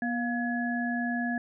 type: tone cluster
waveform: sine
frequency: 240.7 / 704 / 1691 Hz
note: B3 / F5 / G#6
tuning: -44 / +14 / +31 cents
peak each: -29 / -35 / -33 dBFS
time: 0.02-1.38 s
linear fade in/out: 2 ms
effects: none

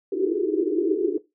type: band-pass noise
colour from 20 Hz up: white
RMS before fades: -23 dBFS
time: 0.12-1.18 s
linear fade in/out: 5 ms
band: 310 to 420 Hz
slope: 96 dB/octave
effects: noise-tail reverb RT60 0.2 s tail -17 dB re dry

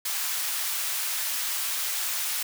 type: high-pass noise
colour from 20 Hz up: white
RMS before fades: -29 dBFS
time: 0.05-2.43 s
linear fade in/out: 5 ms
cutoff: 990 Hz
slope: 12 dB/octave
effects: none

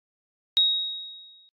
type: tone with exponential decay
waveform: sine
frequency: 3781 Hz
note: A#7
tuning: 24 cents sharp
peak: -15 dBFS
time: 0.57-1.49 s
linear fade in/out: 0 ms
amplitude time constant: 200 ms
effects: AAC 64 kbps

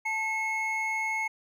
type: tone pair together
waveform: triangle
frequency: 880 / 2174 Hz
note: A5 / C#7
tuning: 0 / -34 cents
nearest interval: octave + major third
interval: 1566 cents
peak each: -31 / -27 dBFS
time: 0.05-1.28 s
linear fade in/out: 10 ms
effects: none

